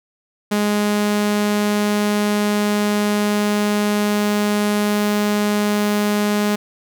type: tone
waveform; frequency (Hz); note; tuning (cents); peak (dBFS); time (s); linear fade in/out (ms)
sawtooth; 207.7; G#3; 0; -12; 0.51-6.56; 10
effects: none